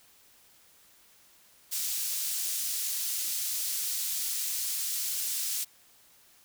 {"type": "high-pass noise", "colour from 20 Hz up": "pink", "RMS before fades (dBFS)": -32, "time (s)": [1.71, 5.65], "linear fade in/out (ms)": 20, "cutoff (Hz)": 5800, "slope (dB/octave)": 12, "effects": ["white hiss -60 dBFS RMS until 6.44 s"]}